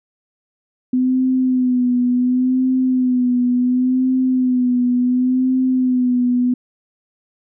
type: tone with vibrato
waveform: sine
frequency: 252.4 Hz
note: B3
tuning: 38 cents sharp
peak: -13 dBFS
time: 0.93-6.54 s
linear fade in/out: 5 ms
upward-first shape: sine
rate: 0.7 Hz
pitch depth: 42 cents each way
effects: none